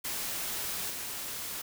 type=noise with level steps; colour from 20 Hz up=white; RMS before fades=-35 / -38 dBFS; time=0.04-1.62 s; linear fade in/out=10 ms; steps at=0.9 s; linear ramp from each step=5 ms; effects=none